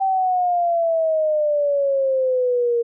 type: exponential sweep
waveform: sine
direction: down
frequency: 778 to 466.2 Hz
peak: -16 dBFS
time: 0-2.83 s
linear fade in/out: 20 ms
effects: none